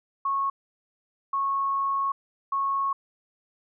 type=tone bursts at uneven times; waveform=sine; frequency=1099 Hz; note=C#6; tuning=15 cents flat; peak=-23 dBFS; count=3; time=0.25-0.5 / 1.33-2.12 / 2.52-2.93 s; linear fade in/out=5 ms; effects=none